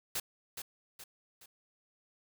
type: noise with echo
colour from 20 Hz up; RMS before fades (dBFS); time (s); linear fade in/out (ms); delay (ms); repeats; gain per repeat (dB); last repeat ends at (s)
white; -35; 0.15-0.2; 5; 420; 3; -7; 1.46
effects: none